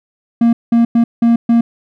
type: tone bursts at uneven times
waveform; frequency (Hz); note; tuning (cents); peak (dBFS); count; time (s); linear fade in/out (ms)
triangle; 233.1; A#3; 0; -5; 5; 0.41-0.53 / 0.72-0.85 / 0.95-1.04 / 1.22-1.36 / 1.49-1.61; 5
effects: none